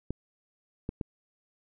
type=clicks; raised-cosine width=3 ms; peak=-19 dBFS; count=3; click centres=0.106 / 0.891 / 1.012 s; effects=none